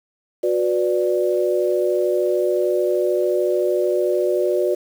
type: chord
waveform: sine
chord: B minor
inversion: second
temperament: equal with one note detuned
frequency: 364.5 / 493.9 / 587.3 Hz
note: F#4 / B4 / D5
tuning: -26 / 0 / 0 cents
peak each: -19 / -23 / -21 dBFS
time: 0.43-4.75 s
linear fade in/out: 10 ms
effects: 7-bit